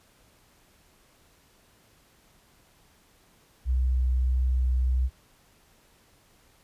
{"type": "tone with vibrato", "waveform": "sine", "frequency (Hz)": 63.3, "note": "B1", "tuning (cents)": 43, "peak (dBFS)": -21, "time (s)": [3.65, 5.1], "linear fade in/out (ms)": 50, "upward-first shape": "triangle", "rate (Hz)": 1.6, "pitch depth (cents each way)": 9, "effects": ["pink hiss -61 dBFS RMS until 6.63 s", "resampled to 32000 Hz"]}